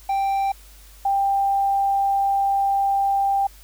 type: tone pair in turn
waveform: triangle / sine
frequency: 785 / 790.5 Hz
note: G5 / G5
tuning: +2 / +14 cents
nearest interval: unison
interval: 12 cents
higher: second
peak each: -17 dBFS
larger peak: neither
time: 0.09-0.52 / 1.05-3.47 s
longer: second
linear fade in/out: 5 ms
effects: added 50 Hz sine -45 dBFS peak until 3.63 s + white hiss -50 dBFS RMS until 3.63 s